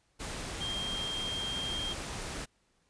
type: tone in noise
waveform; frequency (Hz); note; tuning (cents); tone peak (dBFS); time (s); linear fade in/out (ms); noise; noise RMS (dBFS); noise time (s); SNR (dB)
sine; 3200; G7; +35; -34; 0.6-1.94; 20; pink; -39; 0.19-2.46; +2
effects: pink hiss -72 dBFS RMS until 2.89 s + resampled to 22050 Hz